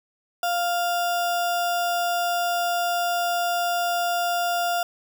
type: tone with sample-and-hold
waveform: sine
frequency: 698.5 Hz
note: F5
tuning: in tune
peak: -21 dBFS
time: 0.43-4.83 s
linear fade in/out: 2 ms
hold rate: 2100 Hz
effects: none